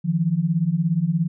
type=beating tone pair; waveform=sine; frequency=155.56 / 172.56 Hz; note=D#3 / F3; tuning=0 / -20 cents; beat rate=17 Hz; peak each=-22 / -20 dBFS; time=0.04-1.28 s; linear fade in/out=20 ms; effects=none